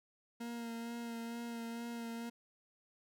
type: tone with vibrato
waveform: 40% pulse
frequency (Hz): 233.1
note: A#3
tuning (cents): 0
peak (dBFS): -40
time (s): 0.4-2.3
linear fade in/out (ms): 10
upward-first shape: sine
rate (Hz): 2.2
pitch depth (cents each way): 20
effects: none